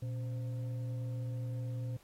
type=tone with frequency modulation; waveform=sine; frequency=120 Hz; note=B2; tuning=49 cents flat; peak=-35 dBFS; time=0.02-1.97 s; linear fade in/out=5 ms; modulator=397 Hz; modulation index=0.32; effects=pink hiss -65 dBFS RMS until 2.03 s + AAC 48 kbps